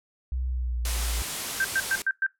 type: tone with pitch glide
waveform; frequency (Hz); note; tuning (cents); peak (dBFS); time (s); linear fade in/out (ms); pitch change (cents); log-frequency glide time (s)
sine; 63.4 to 57.47; B1 to A#1; +46 to -24; -26; 0.32-1.22; 0; -170; 0.48-0.99
type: noise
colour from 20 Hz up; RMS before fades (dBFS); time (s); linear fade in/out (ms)
white; -31; 0.85-2.02; 2
type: tone bursts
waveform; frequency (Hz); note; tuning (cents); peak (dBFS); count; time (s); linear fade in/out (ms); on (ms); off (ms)
sine; 1568; G6; 0; -21; 5; 1.6-2.265; 2; 45; 110
effects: noise-tail reverb RT60 0.2 s tail -21 dB re dry + low-pass 12000 Hz 12 dB/octave